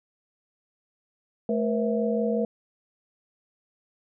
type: tone cluster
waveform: sine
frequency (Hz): 217.7 / 476.6 / 522 / 657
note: A3 / A#4 / C5 / E5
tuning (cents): -18 / +38 / -4 / -6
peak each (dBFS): -26 / -26 / -34 / -31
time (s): 1.49-2.45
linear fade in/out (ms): 2
effects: none